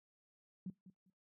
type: tone with echo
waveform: sine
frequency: 185 Hz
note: F#3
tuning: in tune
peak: -40 dBFS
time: 0.66-0.7 s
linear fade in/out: 2 ms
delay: 200 ms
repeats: 2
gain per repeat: -14 dB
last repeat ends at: 1.1 s
effects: noise-tail reverb RT60 0.2 s tail -22 dB re dry + high-pass 100 Hz 12 dB/octave